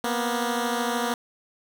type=beating tone pair; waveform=10% pulse; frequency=236.8 / 249.8 Hz; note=A#3 / B3; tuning=+27 / +20 cents; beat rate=13 Hz; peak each=-17 / -22 dBFS; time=0.04-1.14 s; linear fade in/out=2 ms; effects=none